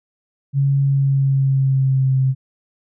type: tone with pitch glide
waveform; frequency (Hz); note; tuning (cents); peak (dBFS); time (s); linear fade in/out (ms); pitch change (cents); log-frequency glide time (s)
sine; 138.59 to 132.1; C#3 to C3; 0 to +17; -13; 0.53-2.35; 50; -83; 0.81-2.16
effects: none